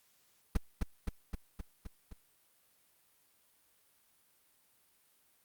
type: noise with echo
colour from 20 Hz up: brown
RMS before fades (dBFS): -26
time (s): 0.55-0.57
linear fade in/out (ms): 5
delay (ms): 260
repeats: 6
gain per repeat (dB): -3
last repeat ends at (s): 2.13
effects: white hiss -70 dBFS RMS until 5.44 s + Opus 48 kbps